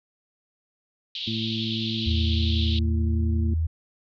pink band-pass noise, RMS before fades -32 dBFS, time 1.15-2.79 s, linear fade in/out 2 ms, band 3100 to 4000 Hz, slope 48 dB/octave
harmonic tone, 111.7 Hz, A2, 27 cents sharp, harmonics 1 / 2 / 3, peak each -31 / -29 / -36 dBFS, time 1.27-3.54 s, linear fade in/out 5 ms
sine tone with vibrato, 80.4 Hz, E2, 43 cents flat, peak -21 dBFS, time 2.06-3.67 s, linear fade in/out 10 ms, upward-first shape square, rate 0.93 Hz, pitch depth 8 cents each way
effects none

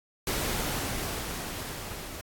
pink noise with level ramp, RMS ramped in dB -29 to -41 dBFS, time 0.27-2.21 s, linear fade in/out 2 ms, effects AAC 64 kbps

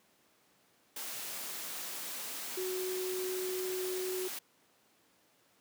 sine tone in noise, 370.4 Hz, F#4, 2 cents sharp, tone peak -34 dBFS, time 2.57-4.28 s, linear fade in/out 5 ms, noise white, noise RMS -41 dBFS, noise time 0.96-4.39 s, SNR +4 dB, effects pink hiss -68 dBFS RMS until 5.6 s + high-pass 200 Hz 12 dB/octave

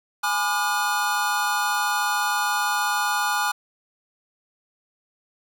square chord, G# diminished seventh, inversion none, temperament just, 830.6 / 996.7 / 1196.1 / 1435.3 Hz, G#5 / B5 / D6 / F6, 0 / +16 / +31 / +47 cents, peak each -27 / -31 / -28 / -26 dBFS, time 0.23-3.52 s, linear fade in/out 10 ms, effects none

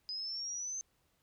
sine exponential sweep, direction up, 4978 to 6290 Hz, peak -37 dBFS, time 0.09-0.81 s, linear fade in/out 0 ms, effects pink hiss -75 dBFS RMS until 1.22 s

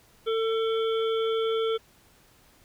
harmonic tone with a mistuned harmonic, 448 Hz, A4, 31 cents sharp, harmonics 1 / 3 / 5 / 7 / 8, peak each -24 / -34 / -44 / -39 / -39 dBFS, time 0.26-1.78 s, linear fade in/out 20 ms, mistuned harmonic 8, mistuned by -80 cents, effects pink hiss -59 dBFS RMS until 2.64 s

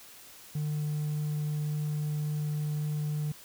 triangle tone, 150.3 Hz, D3, 40 cents sharp, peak -26 dBFS, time 0.55-3.32 s, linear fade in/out 5 ms, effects tanh soft clip ceiling -23 dBFS + white hiss -51 dBFS RMS until 3.44 s

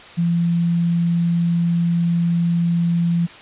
sine tone, 170.4 Hz, F3, 42 cents flat, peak -15 dBFS, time 0.17-3.27 s, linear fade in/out 20 ms, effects white hiss -40 dBFS RMS until 3.41 s + resampled to 8000 Hz

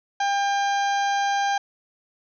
harmonic tone with a mistuned harmonic, 800 Hz, G5, 35 cents sharp, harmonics 1 / 2 / 3 / 4 / 5 / 6 / 7 / 8, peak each -21 / -28 / -37 / -36 / -40 / -42 / -43 / -39 dBFS, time 0.2-1.58 s, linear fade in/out 5 ms, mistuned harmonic 8, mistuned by -43 cents, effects none

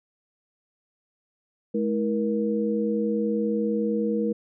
sine tone cluster, 212.6 / 323.1 / 472.8 Hz, G#3 / E4 / A#4, +41 / -35 / +24 cents, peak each -25 / -30 / -26 dBFS, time 1.74-4.33 s, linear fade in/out 10 ms, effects none

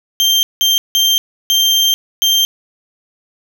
35% pulse tone bursts at uneven times, 3159 Hz, G7, 13 cents sharp, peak -8 dBFS, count 5, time 0.2-0.43 / 0.61-0.78 / 0.95-1.18 / 1.5-1.94 / 2.22-2.45 s, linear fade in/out 0 ms, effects none

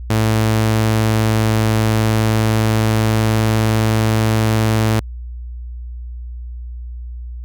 sawtooth tone, 110.1 Hz, A2, 2 cents sharp, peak -9 dBFS, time 0.1-5 s, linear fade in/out 5 ms, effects added 60 Hz sine -26 dBFS peak until 7.44 s

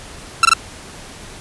sawtooth tone bursts, 1343 Hz, E6, 32 cents sharp, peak -3 dBFS, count 3, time 0.43-0.535 s, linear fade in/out 2 ms, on 21 ms, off 21 ms, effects pink hiss -36 dBFS RMS until 1.4 s + resampled to 24000 Hz

